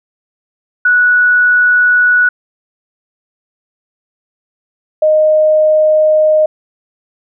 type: tone pair in turn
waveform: sine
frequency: 1471 / 618.5 Hz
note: F#6 / D#5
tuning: -11 / -10 cents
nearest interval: octave + minor third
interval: 1499 cents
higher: first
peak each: -6 dBFS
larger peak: neither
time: 0.85-2.29 / 5.02-6.46 s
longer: neither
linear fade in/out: 5 ms
effects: none